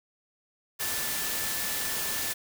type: tone in noise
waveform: sine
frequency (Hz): 1755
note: A6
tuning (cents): -5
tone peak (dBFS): -40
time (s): 0.79-2.34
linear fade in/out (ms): 20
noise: white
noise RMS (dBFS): -31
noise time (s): 0.79-2.34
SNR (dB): -12
effects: none